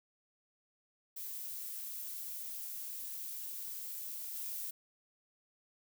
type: noise with level steps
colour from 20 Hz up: violet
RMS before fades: -43 / -41 dBFS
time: 1.16-4.71 s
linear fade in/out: 10 ms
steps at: 4.34 s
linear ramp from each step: 10 ms
effects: none